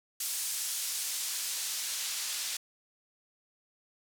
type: noise with band-pass filter sweep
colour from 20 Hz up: white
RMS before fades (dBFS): -35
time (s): 0.2-2.57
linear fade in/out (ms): 5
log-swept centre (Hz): 8100 to 4600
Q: 0.71
effects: none